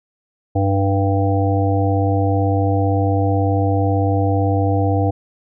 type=harmonic tone with a mistuned harmonic; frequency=98 Hz; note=G2; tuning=in tune; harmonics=1 / 3 / 5 / 7 / 8; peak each=-16 / -21 / -23 / -24 / -25 dBFS; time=0.55-5.11 s; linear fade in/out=10 ms; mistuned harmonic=3; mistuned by=+20 cents; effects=none